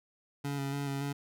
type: tone with vibrato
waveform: 25% pulse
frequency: 140 Hz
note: C#3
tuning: 18 cents sharp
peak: -29 dBFS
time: 0.44-1.13 s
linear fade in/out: 10 ms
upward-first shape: square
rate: 3.5 Hz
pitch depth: 19 cents each way
effects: none